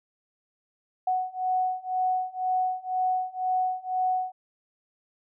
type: beating tone pair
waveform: sine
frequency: 740 / 742 Hz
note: F#5 / F#5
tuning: 0 / +5 cents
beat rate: 2 Hz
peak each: -28 / -27 dBFS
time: 1.07-4.32 s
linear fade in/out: 5 ms
effects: none